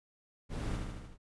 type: noise with echo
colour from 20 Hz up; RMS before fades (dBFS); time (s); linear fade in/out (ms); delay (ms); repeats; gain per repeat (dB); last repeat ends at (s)
brown; -36; 0.49-0.8; 50; 76; 5; -3; 1.18
effects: resampled to 24000 Hz